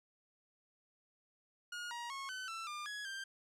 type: tone with pitch steps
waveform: sawtooth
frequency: 1434 / 949 / 1092 / 1517 / 1335 / 1200 / 1677 / 1579 Hz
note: F6 / A#5 / C#6 / F#6 / E6 / D6 / G#6 / G6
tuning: +45 / +31 / -26 / +43 / +22 / +37 / +16 / +12 cents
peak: -38 dBFS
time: 1.72-3.24 s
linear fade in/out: 5 ms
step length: 190 ms
effects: low-pass 8000 Hz 12 dB/octave